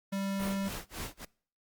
square tone, 196 Hz, G3, in tune, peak -32 dBFS, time 0.12-0.69 s, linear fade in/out 10 ms
pink noise with tremolo, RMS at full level -38 dBFS, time 0.39-1.25 s, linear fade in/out 5 ms, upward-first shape sine, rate 3.6 Hz, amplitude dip 100%
effects noise-tail reverb RT60 0.5 s tail -24 dB re dry + Opus 48 kbps

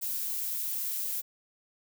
violet noise, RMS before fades -33 dBFS, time 0.01-1.22 s, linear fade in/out 20 ms, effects none

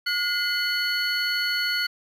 triangle tone cluster, 1436 / 2055 / 3007 / 4401 Hz, F6 / C7 / F#7 / C#8, +48 / -32 / +27 / -13 cents, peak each -25 / -29 / -32 / -25 dBFS, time 0.06-1.87 s, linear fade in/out 10 ms, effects none

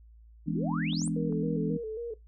sine chord, E dominant seventh, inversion none, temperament equal, 164.81 / 207.7 / 246.9 / 293.7 Hz, E3 / G#3 / B3 / D4, 0 / 0 / 0 / 0 cents, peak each -31 / -34 / -35 / -34 dBFS, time 0.46-1.78 s, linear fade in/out 20 ms
sine exponential sweep, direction up, 219.4 to 9890 Hz, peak -35 dBFS, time 0.49-1.09 s, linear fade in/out 20 ms
clicks, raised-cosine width 1 ms, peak -36 dBFS, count 4, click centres 0.932 / 1.017 / 1.077 / 1.325 s
sine tone with vibrato, 453.4 Hz, A#4, 48 cents flat, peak -33 dBFS, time 1.16-2.14 s, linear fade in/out 5 ms, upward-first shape square, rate 3.7 Hz, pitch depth 65 cents each way
effects noise-tail reverb RT60 0.2 s tail -21 dB re dry + added 56 Hz sine -51 dBFS peak until 2.27 s

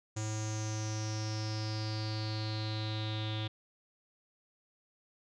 square tone with low-pass filter sweep, 108.3 Hz, A2, 27 cents flat, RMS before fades -36 dBFS, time 0.16-3.48 s, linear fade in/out 10 ms, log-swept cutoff 6900 to 3500 Hz, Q 8.7, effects none

